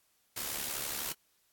white noise with amplitude modulation, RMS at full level -34 dBFS, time 0.36-1.13 s, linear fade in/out 10 ms, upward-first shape sine, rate 71.7 Hz, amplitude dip 60%, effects white hiss -72 dBFS RMS until 1.52 s + AAC 64 kbps

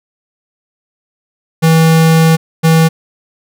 square tone pair in turn, 162 / 162 Hz, E3 / E3, -30 / -30 cents, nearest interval unison, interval 0 cents, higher neither, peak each -6 dBFS, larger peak neither, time 1.62-2.37 / 2.63-2.89 s, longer first, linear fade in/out 20 ms, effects none

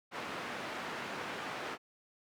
white band-pass noise, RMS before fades -41 dBFS, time 0.11-1.78 s, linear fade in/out 50 ms, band 160 to 1800 Hz, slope 12 dB/octave, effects none

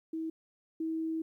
sine tone pair in turn, 322.2 / 322.2 Hz, E4 / E4, -39 / -39 cents, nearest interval unison, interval 0 cents, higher neither, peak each -33 / -31 dBFS, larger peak second, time 0.13-0.3 / 0.8-1.22 s, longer second, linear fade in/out 5 ms, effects 12-bit

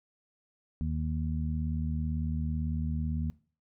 harmonic tone, 78 Hz, D#2, 5 cents sharp, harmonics 1 / 2 / 3, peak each -31 / -34 / -36 dBFS, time 0.81-3.3 s, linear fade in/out 0 ms, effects noise-tail reverb RT60 0.4 s tail -21 dB re dry

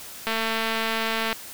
click train, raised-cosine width 0.3 ms, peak -10 dBFS, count 238, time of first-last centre 0.27-1.328 s, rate 224 Hz, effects white hiss -40 dBFS RMS until 1.53 s

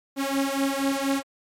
sawtooth beating tone pair, 272 / 276.2 Hz, C#4 / C#4, -33 / -6 cents, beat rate 4.2 Hz, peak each -22 dBFS, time 0.16-1.23 s, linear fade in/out 50 ms, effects MP3 64 kbps

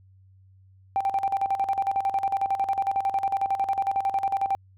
sine tone with tremolo, 784 Hz, G5, in tune, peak -19 dBFS, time 0.96-4.55 s, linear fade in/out 0 ms, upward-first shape square, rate 11 Hz, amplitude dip 75%, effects tanh soft clip ceiling -17 dBFS + added 95 Hz sine -52 dBFS peak until 4.77 s

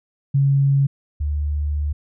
sine tone pair in turn, 138.59 / 73.76 Hz, C#3 / D2, 0 / +8 cents, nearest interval major seventh, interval 1092 cents, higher first, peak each -13 / -19 dBFS, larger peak first, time 0.34-0.87 / 1.2-1.93 s, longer second, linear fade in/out 10 ms, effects none

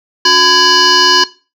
sine tone with frequency modulation, 2960 Hz, F#7, in tune, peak -4 dBFS, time 0.25-1.24 s, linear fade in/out 5 ms, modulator 649 Hz, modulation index 3.7, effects noise-tail reverb RT60 0.3 s tail -18 dB re dry + tanh soft clip ceiling -1 dBFS

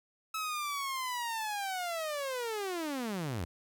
sawtooth linear sweep, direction down, 1300 to 75.2 Hz, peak -30 dBFS, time 0.34-3.45 s, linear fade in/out 5 ms, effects 12-bit

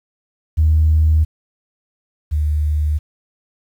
sine tone pair in turn, 78.2 / 75.51 Hz, D#2 / D2, +9 / +49 cents, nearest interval minor second, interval 60 cents, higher first, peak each -9 / -14 dBFS, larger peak first, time 0.57-1.25 / 2.31-2.99 s, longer neither, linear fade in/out 20 ms, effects tanh soft clip ceiling -5 dBFS + 8-bit

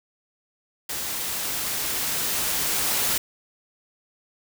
white noise with level ramp, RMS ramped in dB -30 to -23 dBFS, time 0.89-3.18 s, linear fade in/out 5 ms, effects none

